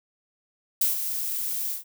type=noise with ADSR envelope; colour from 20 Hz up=violet; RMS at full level=-21 dBFS; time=0.81-1.84 s; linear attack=5 ms; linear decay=140 ms; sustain=-8 dB; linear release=130 ms; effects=none